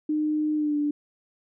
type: tone with pitch glide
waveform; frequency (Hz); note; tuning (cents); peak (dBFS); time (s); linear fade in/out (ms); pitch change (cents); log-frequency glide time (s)
sine; 304.6 to 293.7; D#4 to D4; -37 to 0; -22; 0.09-0.91; 5; -63; 0.55-0.77
effects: none